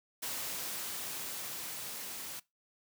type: noise with level ramp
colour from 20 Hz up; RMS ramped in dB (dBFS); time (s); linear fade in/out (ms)
white; -38 to -43; 0.22-2.4; 10
effects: noise-tail reverb RT60 0.2 s tail -21 dB re dry + high-pass 100 Hz 12 dB/octave